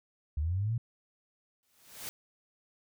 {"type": "linear sweep", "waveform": "sine", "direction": "up", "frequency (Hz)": [69.8, 121.1], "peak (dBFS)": -28, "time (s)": [0.37, 0.78], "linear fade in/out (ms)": 5}
{"type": "noise with exponential growth", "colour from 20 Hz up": "white", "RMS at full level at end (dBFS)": -38, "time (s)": [1.63, 2.09], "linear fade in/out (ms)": 0, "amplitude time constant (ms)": 98}
{"effects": []}